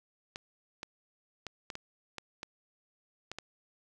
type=clicks; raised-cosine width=0.2 ms; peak=-22 dBFS; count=9; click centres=0.359 / 0.831 / 1.467 / 1.702 / 1.754 / 2.183 / 2.431 / 3.316 / 3.386 s; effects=none